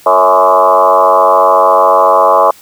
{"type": "tone with frequency modulation", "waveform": "sine", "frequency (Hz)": 840, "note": "G#5", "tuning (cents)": 19, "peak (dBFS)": -4, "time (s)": [0.06, 2.51], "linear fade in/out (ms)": 5, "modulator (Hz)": 94, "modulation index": 3.6, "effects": ["white hiss -40 dBFS RMS until 2.61 s"]}